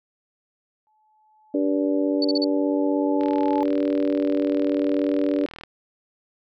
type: tone with exponential growth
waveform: sine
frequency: 861 Hz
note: A5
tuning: 38 cents flat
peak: -23 dBFS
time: 0.87-3.63 s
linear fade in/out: 0 ms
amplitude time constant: 600 ms
type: harmonic tone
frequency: 96.6 Hz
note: G2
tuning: 25 cents flat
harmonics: 3 / 4 / 5 / 6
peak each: -21 / -28 / -28 / -27 dBFS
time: 1.54-5.46 s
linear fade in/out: 5 ms
type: tone bursts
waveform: sine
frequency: 4485 Hz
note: C#8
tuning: 19 cents sharp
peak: -23 dBFS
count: 4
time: 2.22-2.444 s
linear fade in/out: 2 ms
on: 26 ms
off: 40 ms
type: click train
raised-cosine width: 0.3 ms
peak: -22 dBFS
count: 99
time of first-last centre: 3.21-5.636 s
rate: 40.4 Hz
effects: none